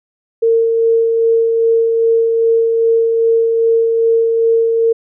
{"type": "tone with tremolo", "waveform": "sine", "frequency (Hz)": 456.4, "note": "A#4", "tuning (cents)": -37, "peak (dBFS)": -8, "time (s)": [0.42, 4.93], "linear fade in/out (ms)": 10, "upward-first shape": "sine", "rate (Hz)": 2.5, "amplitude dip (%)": 30, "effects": []}